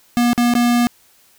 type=tone with dropouts; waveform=square; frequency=240.1 Hz; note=B3; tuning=49 cents flat; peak=-13 dBFS; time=0.17-0.87 s; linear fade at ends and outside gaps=0 ms; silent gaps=0.332-0.378 / 0.538-0.552 s; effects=white hiss -53 dBFS RMS until 1.38 s